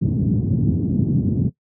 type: band-pass noise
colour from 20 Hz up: pink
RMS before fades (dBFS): -19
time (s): 0.01-1.5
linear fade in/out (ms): 20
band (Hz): 100 to 260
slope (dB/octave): 24
effects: noise-tail reverb RT60 0.1 s tail -17 dB re dry